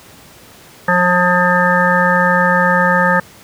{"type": "harmonic tone", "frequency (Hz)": 178.6, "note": "F3", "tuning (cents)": 39, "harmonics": [1, 3, 5, 7, 9, 10], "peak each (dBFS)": [-17, -17, -17, -17, -17, -17], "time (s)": [0.88, 3.2], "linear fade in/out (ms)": 5, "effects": ["pink hiss -41 dBFS RMS until 3.43 s", "high-pass 80 Hz 12 dB/octave"]}